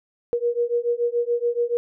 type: beating tone pair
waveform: sine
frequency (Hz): 473.1 / 480.1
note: A#4 / B4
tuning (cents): +26 / -49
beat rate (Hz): 7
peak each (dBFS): -23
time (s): 0.33-1.77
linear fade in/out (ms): 0
effects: none